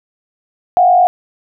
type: tone with frequency modulation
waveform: sine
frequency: 721 Hz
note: F#5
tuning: 45 cents flat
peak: -6 dBFS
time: 0.77-1.07 s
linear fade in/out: 0 ms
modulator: 48.6 Hz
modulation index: 0.69
effects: none